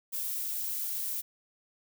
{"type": "noise", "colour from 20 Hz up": "violet", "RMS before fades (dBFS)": -34, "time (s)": [0.12, 1.22], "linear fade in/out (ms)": 20, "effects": []}